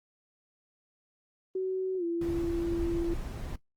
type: tone with pitch glide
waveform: sine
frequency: 375.9 to 338.8 Hz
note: F#4 to E4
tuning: +27 to +48 cents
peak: -28 dBFS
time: 1.55-3.14 s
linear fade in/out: 5 ms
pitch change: -179 cents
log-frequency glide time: 1.97-2.04 s
type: noise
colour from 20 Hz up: brown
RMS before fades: -36 dBFS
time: 2.21-3.56 s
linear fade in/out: 5 ms
effects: noise-tail reverb RT60 0.1 s tail -19 dB re dry + Opus 24 kbps